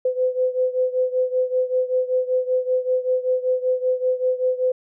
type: beating tone pair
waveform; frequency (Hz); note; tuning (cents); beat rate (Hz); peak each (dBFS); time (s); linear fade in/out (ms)
sine; 507 / 512.2; B4 / C5; +45 / -37; 5.2; -20 / -23; 0.05-4.72; 5
effects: none